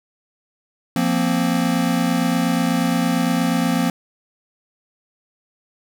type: chord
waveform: square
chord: F suspended fourth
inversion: none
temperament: equal with one note detuned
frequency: 174.11 / 233.1 / 261.6 Hz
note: F3 / Bb3 / C4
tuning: -5 / 0 / 0 cents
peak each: -22 dBFS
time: 0.96-3.9 s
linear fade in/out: 2 ms
effects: none